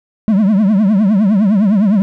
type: tone with vibrato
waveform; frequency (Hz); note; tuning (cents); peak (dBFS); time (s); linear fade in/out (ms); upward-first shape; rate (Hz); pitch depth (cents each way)
triangle; 204.2; G#3; -29; -6; 0.28-2.02; 0; triangle; 9.8; 200
effects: none